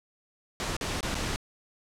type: noise with dropouts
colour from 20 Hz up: pink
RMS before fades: -31 dBFS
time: 0.6-1.36 s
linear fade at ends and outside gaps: 0 ms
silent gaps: 0.766-0.811 / 1.007-1.029 / 1.145-1.152 s
effects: low-pass 8000 Hz 12 dB/octave